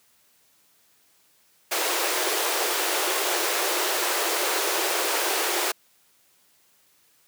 pink high-pass noise, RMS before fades -25 dBFS, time 1.71-5.72 s, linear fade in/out 10 ms, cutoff 330 Hz, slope 96 dB/octave, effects white hiss -62 dBFS RMS until 7.27 s + high-pass 80 Hz 12 dB/octave

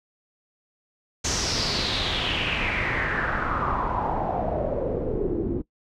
pink noise with low-pass filter sweep, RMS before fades -26 dBFS, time 1.24-5.62 s, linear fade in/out 10 ms, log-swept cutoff 6400 to 310 Hz, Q 5, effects noise-tail reverb RT60 0.1 s tail -20 dB re dry

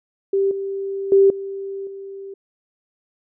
sine tone with level steps, 392 Hz, G4, in tune, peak -15 / -23 / -9 / -26 / -31 dBFS, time 0.33-2.34 s, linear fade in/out 5 ms, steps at 0.51 / 1.12 / 1.3 / 1.87 s, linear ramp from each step 2 ms, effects none

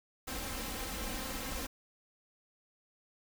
pink noise with comb filter, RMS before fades -39 dBFS, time 0.27-1.67 s, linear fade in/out 10 ms, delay 3.8 ms, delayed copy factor +0.75, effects none

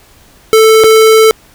square tone with dropouts, 440.8 Hz, A4, 3 cents sharp, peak -3 dBFS, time 0.53-1.31 s, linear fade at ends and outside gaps 0 ms, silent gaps 0.837-0.842 s, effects pink hiss -43 dBFS RMS until 1.54 s

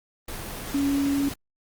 sine tone in noise, 280 Hz, C#4, 18 cents sharp, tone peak -21 dBFS, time 0.74-1.29 s, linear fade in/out 5 ms, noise pink, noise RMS -35 dBFS, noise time 0.28-1.34 s, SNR +11 dB, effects Opus 24 kbps

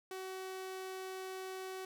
sawtooth tone, 376.9 Hz, F#4, 32 cents sharp, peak -38 dBFS, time 0.11-1.85 s, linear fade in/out 2 ms, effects none

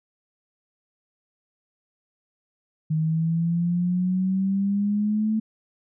sine exponential sweep, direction up, 155.56 to 220 Hz, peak -20 dBFS, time 2.9-5.4 s, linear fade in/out 10 ms, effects none

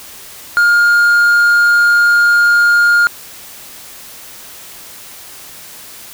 triangle tone, 1415 Hz, F6, 22 cents sharp, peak -5 dBFS, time 0.57-3.07 s, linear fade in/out 0 ms, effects white hiss -34 dBFS RMS until 6.13 s

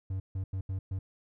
triangle tone bursts at uneven times, 95.1 Hz, F#2, 48 cents sharp, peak -29 dBFS, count 5, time 0.1-0.2 / 0.35-0.44 / 0.53-0.61 / 0.69-0.79 / 0.91-0.99 s, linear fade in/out 5 ms, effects none

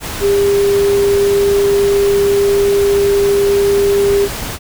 sine tone in noise, 400.9 Hz, G4, 39 cents sharp, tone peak -9 dBFS, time 0.2-4.29 s, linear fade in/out 50 ms, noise pink, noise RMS -23 dBFS, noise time 0-4.59 s, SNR +11 dB, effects none

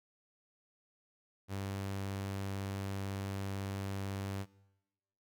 sawtooth tone, 98 Hz, G2, in tune, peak -33 dBFS, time 1.48-4.46 s, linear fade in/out 50 ms, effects noise-tail reverb RT60 1.0 s tail -22 dB re dry

